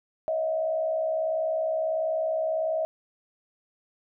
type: tone with frequency modulation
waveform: sine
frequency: 640 Hz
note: D#5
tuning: 49 cents sharp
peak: -24 dBFS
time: 0.28-2.85 s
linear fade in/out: 0 ms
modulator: 61.5 Hz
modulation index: 0.58
effects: none